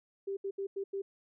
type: tone bursts at uneven times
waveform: sine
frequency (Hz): 393.3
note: G4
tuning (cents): +6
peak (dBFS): -33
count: 5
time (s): 0.27-0.37 / 0.44-0.51 / 0.58-0.67 / 0.76-0.84 / 0.93-1.02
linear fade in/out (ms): 10
effects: none